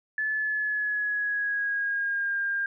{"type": "tone with pitch glide", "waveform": "sine", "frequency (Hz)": [1730, 1604.9], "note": ["A6", "G6"], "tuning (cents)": [-30, 40], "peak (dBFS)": -25, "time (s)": [0.18, 2.66], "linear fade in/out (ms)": 2, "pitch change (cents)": -130, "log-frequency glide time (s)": [0.32, 2.37], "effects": []}